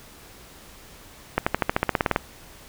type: accelerating click train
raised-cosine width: 0.5 ms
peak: -4 dBFS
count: 13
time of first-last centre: 1.38-2.161 s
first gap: 85 ms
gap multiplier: 0.95
effects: pink hiss -47 dBFS RMS until 2.68 s